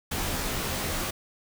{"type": "noise with comb filter", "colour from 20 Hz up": "pink", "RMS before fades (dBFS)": -30, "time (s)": [0.11, 1.11], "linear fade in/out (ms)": 10, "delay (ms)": 18, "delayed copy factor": -0.8, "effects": []}